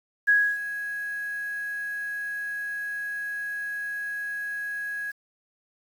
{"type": "tone with ADSR envelope", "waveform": "sine", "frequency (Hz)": 1661.2, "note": "G#6", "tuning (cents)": 0, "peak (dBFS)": -15, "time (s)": [0.27, 5.12], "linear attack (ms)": 20, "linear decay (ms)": 280, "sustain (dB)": -14, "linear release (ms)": 18, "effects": ["8-bit"]}